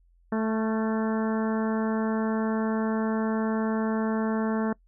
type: harmonic tone with a mistuned harmonic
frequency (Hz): 220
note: A3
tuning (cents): 0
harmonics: 1 / 2 / 3 / 4 / 5 / 6 / 7 / 8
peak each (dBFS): -25 / -31 / -35 / -37 / -39 / -41 / -42 / -43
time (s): 0.32-4.73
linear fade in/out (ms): 5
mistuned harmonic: 6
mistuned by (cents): +45
effects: noise-tail reverb RT60 0.1 s tail -24 dB re dry + added 43 Hz sine -58 dBFS peak until 4.87 s